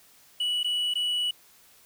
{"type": "tone with dropouts", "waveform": "triangle", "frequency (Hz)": 2944, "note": "F#7", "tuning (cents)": -9, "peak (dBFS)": -23, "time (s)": [0.4, 1.31], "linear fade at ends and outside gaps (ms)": 5, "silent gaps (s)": [[0.632, 0.644], [0.939, 0.954]], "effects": ["white hiss -57 dBFS RMS until 1.85 s"]}